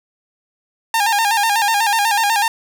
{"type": "tone with vibrato", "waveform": "sawtooth", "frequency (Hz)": 860, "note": "A5", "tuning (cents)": -40, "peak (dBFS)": -10, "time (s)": [0.94, 2.48], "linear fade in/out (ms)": 2, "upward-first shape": "square", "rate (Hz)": 8.1, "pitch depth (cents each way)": 94, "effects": []}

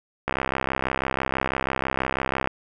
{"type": "click train", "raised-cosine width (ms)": 0.5, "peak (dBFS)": -8, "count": 146, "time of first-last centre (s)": [0.28, 2.474], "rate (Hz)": 66.1, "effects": []}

